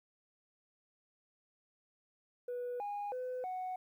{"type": "tone with pitch steps", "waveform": "sine", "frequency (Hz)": [490, 819, 505, 740], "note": ["B4", "G#5", "B4", "F#5"], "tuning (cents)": [-14, -24, 39, 0], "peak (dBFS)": -35, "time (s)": [2.48, 3.76], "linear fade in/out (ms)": 5, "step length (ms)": 320, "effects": ["tanh soft clip ceiling -35 dBFS", "12-bit"]}